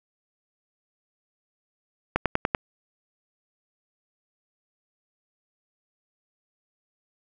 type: click train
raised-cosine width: 0.5 ms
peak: -6 dBFS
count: 5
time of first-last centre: 2.16-2.548 s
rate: 10.3 Hz
effects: none